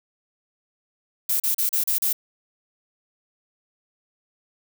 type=noise bursts; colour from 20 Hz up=violet; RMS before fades=-22 dBFS; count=6; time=1.29-2.13 s; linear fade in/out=5 ms; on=110 ms; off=36 ms; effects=none